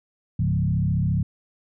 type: tone with frequency modulation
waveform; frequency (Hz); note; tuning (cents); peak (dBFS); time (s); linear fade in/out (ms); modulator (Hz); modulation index
sine; 130.2; C3; -8; -19; 0.39-1.23; 5; 34.5; 1.5
effects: none